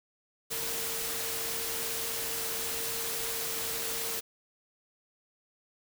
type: tone in noise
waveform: sine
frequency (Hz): 456.3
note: A#4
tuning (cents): -37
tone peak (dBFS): -43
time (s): 0.5-4.21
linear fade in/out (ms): 20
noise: white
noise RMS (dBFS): -34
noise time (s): 0.5-4.21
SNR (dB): -12
effects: none